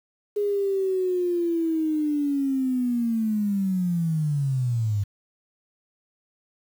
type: linear sweep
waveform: sine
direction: down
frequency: 415.3 to 98.4 Hz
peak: -21 dBFS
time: 0.36-5.04 s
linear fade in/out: 10 ms
effects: 8-bit